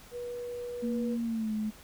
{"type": "tone", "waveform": "sine", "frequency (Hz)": 484.9, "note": "B4", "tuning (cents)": -32, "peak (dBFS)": -35, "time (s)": [0.11, 1.18], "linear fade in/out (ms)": 50}
{"type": "tone with pitch glide", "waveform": "sine", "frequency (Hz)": [232.8, 214.7], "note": ["A#3", "A3"], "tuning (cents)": [-2, -42], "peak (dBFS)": -29, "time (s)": [0.82, 1.71], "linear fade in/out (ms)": 20, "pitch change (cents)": -140, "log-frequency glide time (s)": [1.23, 1.53]}
{"effects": ["pink hiss -53 dBFS RMS until 1.83 s"]}